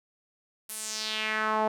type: tone with band-pass filter sweep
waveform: sawtooth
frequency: 216.8 Hz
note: A3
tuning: 25 cents flat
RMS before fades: -30 dBFS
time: 0.69-1.68 s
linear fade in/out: 5 ms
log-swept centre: 12000 to 720 Hz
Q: 2.6
effects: none